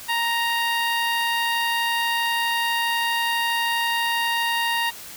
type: tone with notch filter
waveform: 15% pulse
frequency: 932.3 Hz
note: A#5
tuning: in tune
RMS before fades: -23 dBFS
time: 0.08-4.91 s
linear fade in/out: 20 ms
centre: 7700 Hz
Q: 1.1
effects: white hiss -39 dBFS RMS until 5.16 s